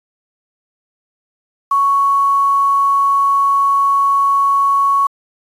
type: tone with quantisation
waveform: sine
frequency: 1111 Hz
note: C#6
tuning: 4 cents sharp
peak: -10 dBFS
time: 1.71-5.07 s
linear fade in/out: 5 ms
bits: 6
effects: resampled to 32000 Hz